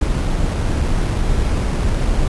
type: noise with sample-and-hold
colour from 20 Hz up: brown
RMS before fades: -17 dBFS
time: 0.01-2.28 s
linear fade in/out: 5 ms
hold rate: 7350 Hz
effects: resampled to 24000 Hz